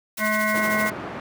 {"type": "noise with tremolo", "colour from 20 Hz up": "white", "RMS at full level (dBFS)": -32, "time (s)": [0.17, 0.9], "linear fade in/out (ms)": 5, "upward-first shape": "sine", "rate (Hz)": 13, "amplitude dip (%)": 60}
{"type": "harmonic tone", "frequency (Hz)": 214.3, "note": "A3", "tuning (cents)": -45, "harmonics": [1, 3, 5, 7, 9, 10], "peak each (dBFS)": [-27, -27, -27, -27, -27, -27], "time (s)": [0.18, 0.92], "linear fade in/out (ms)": 50}
{"type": "band-pass noise", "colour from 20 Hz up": "pink", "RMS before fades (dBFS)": -33, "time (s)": [0.54, 1.2], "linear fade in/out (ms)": 2, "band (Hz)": [190, 1500], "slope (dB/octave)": 12}
{"effects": []}